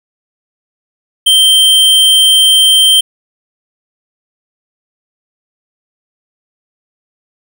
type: tone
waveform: square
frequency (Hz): 3135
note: G7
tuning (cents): -1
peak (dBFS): -5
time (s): 1.26-3.01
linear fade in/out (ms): 10
effects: none

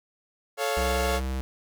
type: chord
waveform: sawtooth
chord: A augmented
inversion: none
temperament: equal with one note detuned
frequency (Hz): 436 / 554.4 / 698.5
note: A4 / C#5 / E#5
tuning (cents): -16 / 0 / 0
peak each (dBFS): -26 / -25 / -26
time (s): 0.57-1.21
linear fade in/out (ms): 50
type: tone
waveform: square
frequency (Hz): 65.41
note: C2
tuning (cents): 0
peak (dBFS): -28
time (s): 0.77-1.41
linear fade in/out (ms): 0
effects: none

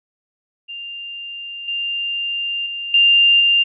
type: tone with level steps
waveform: sine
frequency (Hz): 2794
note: F7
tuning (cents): 0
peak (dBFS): -28 / -20 / -24 / -9 / -11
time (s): 0.68-3.64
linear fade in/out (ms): 20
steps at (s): 1.68 / 2.66 / 2.94 / 3.4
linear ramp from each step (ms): 2
effects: none

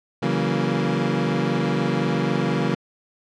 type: chord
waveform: 25% pulse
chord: F# dominant seventh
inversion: second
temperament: equal with one note detuned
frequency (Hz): 138.59 / 164.81 / 188.67 / 233.1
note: C#3 / E3 / F#3 / A#3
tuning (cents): 0 / 0 / +34 / 0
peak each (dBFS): -22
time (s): 0.22-2.75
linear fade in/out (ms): 10
effects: low-pass 4000 Hz 12 dB/octave

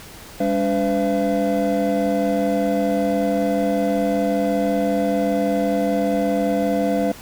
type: tone cluster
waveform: triangle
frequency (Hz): 202.3 / 287.5 / 506 / 678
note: G#3 / D4 / B4 / E5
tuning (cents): -45 / -37 / +42 / +49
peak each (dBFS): -21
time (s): 0.4-7.12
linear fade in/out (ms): 5
effects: pink hiss -40 dBFS RMS until 7.21 s

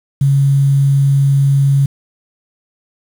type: tone with quantisation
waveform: sine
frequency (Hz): 138.59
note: C#3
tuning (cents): 0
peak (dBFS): -8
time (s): 0.21-1.86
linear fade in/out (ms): 5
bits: 6
effects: none

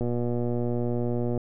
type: click train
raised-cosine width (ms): 2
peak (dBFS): -16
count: 165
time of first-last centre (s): 0.01-1.377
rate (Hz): 120
effects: none

